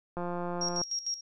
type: click train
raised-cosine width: 1 ms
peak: -22 dBFS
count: 114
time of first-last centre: 0.17-0.816 s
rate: 175 Hz
type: tone with tremolo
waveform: sine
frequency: 5600 Hz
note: F8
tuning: 4 cents sharp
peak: -29 dBFS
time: 0.61-1.21 s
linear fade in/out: 5 ms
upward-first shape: square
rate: 6.6 Hz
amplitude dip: 75%
effects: none